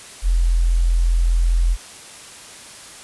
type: tone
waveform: sine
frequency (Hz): 42.5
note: F1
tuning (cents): -46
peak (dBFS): -13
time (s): 0.22-1.77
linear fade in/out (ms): 50
effects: white hiss -39 dBFS RMS until 3.03 s + resampled to 24000 Hz